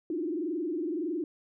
sine tone with frequency modulation, 329.6 Hz, E4, in tune, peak -29 dBFS, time 0.1-1.24 s, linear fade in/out 2 ms, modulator 21.7 Hz, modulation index 1.6, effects none

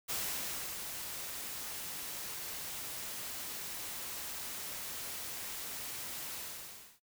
white noise with ADSR envelope, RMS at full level -36 dBFS, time 0.08-7 s, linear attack 23 ms, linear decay 640 ms, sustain -6 dB, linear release 640 ms, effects noise-tail reverb RT60 0.1 s tail -20 dB re dry

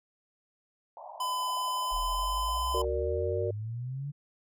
pink band-pass noise, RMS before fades -45 dBFS, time 0.97-2.85 s, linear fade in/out 2 ms, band 600 to 1000 Hz, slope 96 dB/octave
square tone with pitch glide, 1009 to 1017.2 Hz, B5 to C6, +37 to -49 cents, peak -30 dBFS, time 1.2-2.82 s, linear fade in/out 5 ms, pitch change +14 cents, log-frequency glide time 1.48-2.19 s
sine exponential sweep, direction up, 38.38 to 146.9 Hz, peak -33 dBFS, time 1.91-4.12 s, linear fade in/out 20 ms
sine chord, Gb augmented, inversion none, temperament equal with one note detuned, 370 / 463.2 / 587.3 Hz, Gb4 / Bb4 / D5, 0 / -11 / 0 cents, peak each -33 / -32 / -34 dBFS, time 2.74-3.51 s, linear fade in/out 5 ms
effects none

